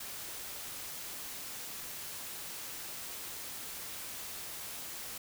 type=noise; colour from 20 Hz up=white; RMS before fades=-43 dBFS; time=0-5.18 s; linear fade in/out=5 ms; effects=none